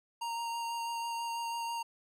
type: tone with vibrato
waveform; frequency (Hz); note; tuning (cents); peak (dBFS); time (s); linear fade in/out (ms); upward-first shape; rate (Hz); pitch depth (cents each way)
square; 930; A#5; -4; -35; 0.21-1.83; 10; sine; 6.1; 11
effects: low-pass 12000 Hz 12 dB/octave